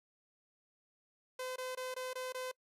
sawtooth tone bursts, 511 Hz, C5, 41 cents flat, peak -35 dBFS, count 6, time 1.39-2.515 s, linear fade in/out 5 ms, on 170 ms, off 21 ms, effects noise-tail reverb RT60 0.1 s tail -24 dB re dry + resampled to 32000 Hz

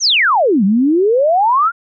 sine exponential two-way sweep, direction down then up, 6700 to 186 to 1443 Hz, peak -9 dBFS, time 0-1.72 s, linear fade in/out 50 ms, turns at 0.64 s, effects none

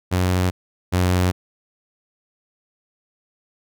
sawtooth tone pair in turn, 91.3 / 90.67 Hz, F#2 / F#2, -23 / -35 cents, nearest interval unison, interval 12 cents, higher first, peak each -13 / -12 dBFS, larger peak second, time 0.11-0.51 / 0.92-1.32 s, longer neither, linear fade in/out 20 ms, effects none

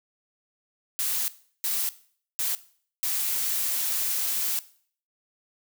blue noise bursts at uneven times, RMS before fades -27 dBFS, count 4, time 0.99-1.28 / 1.64-1.89 / 2.39-2.55 / 3.03-4.59 s, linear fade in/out 0 ms, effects noise-tail reverb RT60 0.5 s tail -17 dB re dry

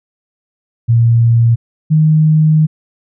sine tone pair in turn, 116.54 / 155.56 Hz, A#2 / D#3, 0 / 0 cents, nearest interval perfect fourth, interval 500 cents, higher second, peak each -6 dBFS, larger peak neither, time 0.88-1.56 / 1.9-2.67 s, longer second, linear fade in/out 20 ms, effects none

